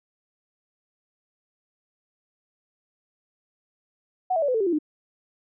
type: tone with pitch steps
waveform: sine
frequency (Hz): 740 / 651.7 / 573.9 / 505.4 / 445.1 / 392 / 345.2 / 304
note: F#5 / E5 / D5 / B4 / A4 / G4 / F4 / D#4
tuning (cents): 0 / -20 / -40 / +40 / +20 / 0 / -20 / -40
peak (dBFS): -20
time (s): 4.3-4.788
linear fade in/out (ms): 10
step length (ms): 61
effects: none